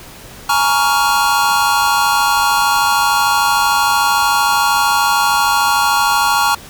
square chord, Bb minor seventh, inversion third, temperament just, 839.1 / 932.3 / 1118.8 / 1398.5 Hz, Ab5 / Bb5 / Db6 / F6, +18 / 0 / +16 / +2 cents, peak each -18 dBFS, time 0.49-6.55 s, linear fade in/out 5 ms, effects pink hiss -36 dBFS RMS until 6.69 s

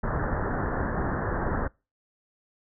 pink low-pass noise, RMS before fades -28 dBFS, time 0.03-1.68 s, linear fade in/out 10 ms, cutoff 1800 Hz, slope 96 dB/octave, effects noise-tail reverb RT60 0.3 s tail -26 dB re dry

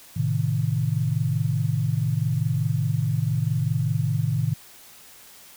sine chord, A diminished, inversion none, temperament equal, 110 / 130.81 / 155.56 Hz, A2 / C3 / Eb3, 0 / 0 / 0 cents, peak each -25 dBFS, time 0.16-4.54 s, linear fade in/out 10 ms, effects white hiss -48 dBFS RMS until 5.56 s

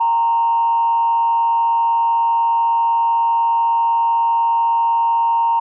sine tone with frequency modulation, 925 Hz, A#5, 14 cents flat, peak -12 dBFS, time 0-5.6 s, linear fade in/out 10 ms, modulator 136 Hz, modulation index 0.28, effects tanh soft clip ceiling -8 dBFS

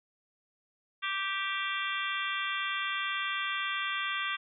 harmonic tone with a mistuned harmonic, 391 Hz, G4, 4 cents flat, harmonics 3 / 4 / 5 / 6 / 7 / 8 / 9, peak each -36 / -37 / -38 / -39 / -39 / -40 / -41 dBFS, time 1.02-4.37 s, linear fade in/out 20 ms, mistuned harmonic 8, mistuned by +53 cents, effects none

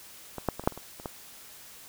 clicks, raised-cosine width 1 ms, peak -21 / -11 / -21 / -27 / -7 / -29 / -26 / -29 / -19 dBFS, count 9, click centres 0.383 / 0.487 / 0.596 / 0.638 / 0.675 / 0.723 / 0.776 / 0.999 / 1.058 s, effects white hiss -49 dBFS RMS until 1.88 s

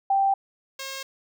sine / 5% pulse tone pair in turn, 784 / 538.7 Hz, G5 / C#5, 0 / -50 cents, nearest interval tritone, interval 650 cents, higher first, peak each -18 / -21 dBFS, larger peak first, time 0.1-0.34 / 0.79-1.03 s, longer neither, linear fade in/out 5 ms, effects none

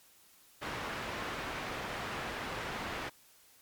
white low-pass noise, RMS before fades -39 dBFS, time 0.61-3.1 s, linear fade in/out 20 ms, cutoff 1900 Hz, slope 12 dB/octave, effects white hiss -62 dBFS RMS until 3.61 s + MP3 96 kbps

